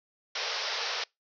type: band-pass noise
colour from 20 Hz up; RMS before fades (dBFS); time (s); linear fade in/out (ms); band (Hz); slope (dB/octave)
white; -33; 0.35-1.04; 5; 410 to 5700; 96
effects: noise-tail reverb RT60 0.2 s tail -26 dB re dry